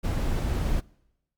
brown noise, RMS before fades -26 dBFS, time 0.03-0.81 s, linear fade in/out 20 ms, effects noise-tail reverb RT60 0.9 s tail -24 dB re dry + Opus 48 kbps

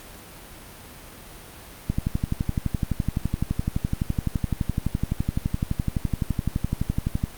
click train, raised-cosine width 5 ms, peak -10 dBFS, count 64, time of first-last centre 1.9-7.239 s, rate 11.8 Hz, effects pink hiss -43 dBFS RMS until 7.37 s + Opus 48 kbps

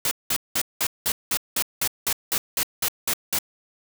white noise bursts, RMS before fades -23 dBFS, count 14, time 0.05-3.388 s, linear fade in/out 2 ms, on 62 ms, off 190 ms, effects none

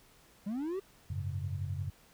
triangle linear sweep, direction up, 191.1 to 400 Hz, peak -31 dBFS, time 0.46-0.8 s, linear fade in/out 10 ms
sine chord, F# suspended second, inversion none, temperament equal, 92.5 / 103.83 / 138.59 Hz, F#2 / G#2 / C#3, 0 / 0 / 0 cents, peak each -36 / -40 / -39 dBFS, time 1.1-1.9 s, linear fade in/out 5 ms
effects pink hiss -62 dBFS RMS until 2.13 s

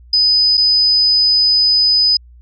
sine tone with dropouts, 5000 Hz, D#8, 8 cents sharp, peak -9 dBFS, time 0.13-2.17 s, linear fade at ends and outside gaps 5 ms, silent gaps 0.572-0.576 s, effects added 60 Hz sine -39 dBFS peak until 2.41 s

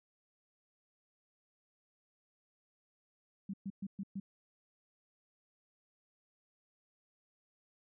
sine tone bursts, 196 Hz, G3, in tune, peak -37 dBFS, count 5, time 3.49-4.2 s, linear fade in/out 5 ms, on 46 ms, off 120 ms, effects none

